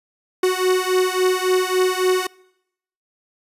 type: beating tone pair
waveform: 45% pulse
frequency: 367.9 / 371.5 Hz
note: F#4 / F#4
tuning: -10 / +7 cents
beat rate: 3.6 Hz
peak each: -19 dBFS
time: 0.43-2.27 s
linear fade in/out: 5 ms
effects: noise-tail reverb RT60 0.8 s tail -24 dB re dry + resampled to 32000 Hz